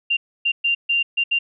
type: tone bursts at uneven times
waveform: sine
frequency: 2781 Hz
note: F7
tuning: 8 cents flat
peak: -16 dBFS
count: 6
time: 0.1-0.17 / 0.45-0.52 / 0.64-0.75 / 0.89-1.03 / 1.17-1.24 / 1.31-1.39 s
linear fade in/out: 10 ms
effects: none